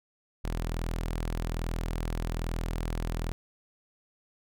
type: tone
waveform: sawtooth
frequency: 41.2 Hz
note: E1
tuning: in tune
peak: -26 dBFS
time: 0.44-3.32 s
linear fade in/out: 0 ms
effects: none